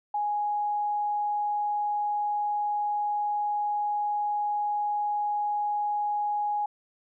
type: tone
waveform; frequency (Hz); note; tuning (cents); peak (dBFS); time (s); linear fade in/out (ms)
sine; 830.6; G#5; 0; -25; 0.14-6.66; 5
effects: none